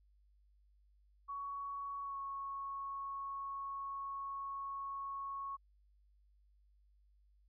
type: tone with pitch glide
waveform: sine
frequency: 1119 to 1103 Hz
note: C#6 to C#6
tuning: +16 to -9 cents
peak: -40 dBFS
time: 1.28-5.57 s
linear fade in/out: 20 ms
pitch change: -25 cents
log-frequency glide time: 2.03-2.17 s
effects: added 50 Hz sine -66 dBFS peak until 7.48 s